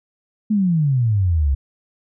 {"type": "exponential sweep", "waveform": "sine", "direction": "down", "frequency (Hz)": [220, 65.41], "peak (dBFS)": -14, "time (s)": [0.5, 1.55], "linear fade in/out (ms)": 10, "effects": []}